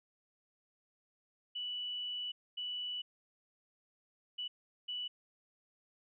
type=tone bursts at uneven times; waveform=sine; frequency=2960 Hz; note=F#7; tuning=in tune; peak=-37 dBFS; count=4; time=1.55-2.32 / 2.57-3.02 / 4.38-4.48 / 4.88-5.08 s; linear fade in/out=10 ms; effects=none